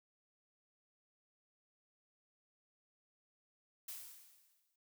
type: noise with exponential decay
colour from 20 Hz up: blue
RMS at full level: -45 dBFS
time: 3.88-4.76 s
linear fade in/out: 5 ms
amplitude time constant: 190 ms
effects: noise-tail reverb RT60 0.2 s tail -22 dB re dry